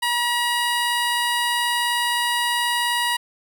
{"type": "tone", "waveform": "15% pulse", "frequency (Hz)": 959, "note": "A#5", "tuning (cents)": 49, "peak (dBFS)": -13, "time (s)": [0.02, 3.17], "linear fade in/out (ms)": 10, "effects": []}